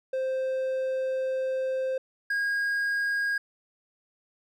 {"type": "tone pair in turn", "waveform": "triangle", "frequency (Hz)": [523.3, 1632.8], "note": ["C5", "G#6"], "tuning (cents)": [0, -30], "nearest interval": "octave + minor sixth", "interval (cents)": 1970, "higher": "second", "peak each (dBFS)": [-24, -23], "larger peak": "second", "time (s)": [[0.13, 1.98], [2.3, 3.38]], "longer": "first", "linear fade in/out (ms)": 5, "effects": []}